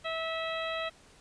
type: harmonic tone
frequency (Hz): 650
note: E5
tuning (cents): -24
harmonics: 1 / 2 / 3 / 4 / 5 / 6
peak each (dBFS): -35 / -38 / -40 / -41 / -42 / -43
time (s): 0.04-0.9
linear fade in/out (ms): 20
effects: pink hiss -58 dBFS RMS until 1.2 s + resampled to 22050 Hz